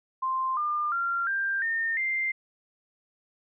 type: tone with pitch steps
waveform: sine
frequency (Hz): 1046.5 / 1202.1 / 1380.9 / 1586.2 / 1822.1 / 2093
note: C6 / D6 / F6 / G6 / A#6 / C7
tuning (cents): 0 / +40 / -20 / +20 / -40 / 0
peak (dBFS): -25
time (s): 0.22-2.32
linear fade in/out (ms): 10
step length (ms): 350
effects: none